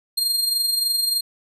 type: tone with amplitude modulation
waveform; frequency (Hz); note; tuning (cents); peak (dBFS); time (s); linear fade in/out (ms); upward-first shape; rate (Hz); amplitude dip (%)
sawtooth; 4200; C8; +6; -14; 0.17-1.21; 10; sine; 23.3; 50
effects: resampled to 32000 Hz